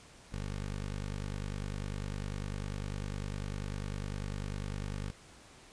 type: tone with notch filter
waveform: 15% pulse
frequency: 50 Hz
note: G1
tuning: 35 cents sharp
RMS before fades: -38 dBFS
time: 0.32-5.11 s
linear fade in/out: 10 ms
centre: 700 Hz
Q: 1.8
effects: pink hiss -56 dBFS RMS until 5.72 s + resampled to 22050 Hz